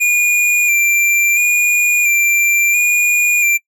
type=tone with vibrato; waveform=square; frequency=2400 Hz; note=D7; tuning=37 cents sharp; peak=-11 dBFS; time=0-3.58 s; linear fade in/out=20 ms; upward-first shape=square; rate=0.73 Hz; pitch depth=26 cents each way; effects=noise-tail reverb RT60 0.1 s tail -22 dB re dry